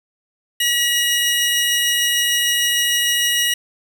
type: tone pair together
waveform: sawtooth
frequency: 1926.2 / 2886 Hz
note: B6 / F#7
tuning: -44 / -44 cents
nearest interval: perfect fifth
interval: 700 cents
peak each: -17 / -14 dBFS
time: 0.6-3.54 s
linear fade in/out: 5 ms
effects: none